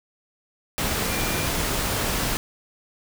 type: tone in noise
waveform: sine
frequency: 2389 Hz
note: D7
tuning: 29 cents sharp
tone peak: -34 dBFS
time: 1.09-1.47 s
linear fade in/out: 0 ms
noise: pink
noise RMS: -25 dBFS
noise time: 0.78-2.37 s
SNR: -12 dB
effects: none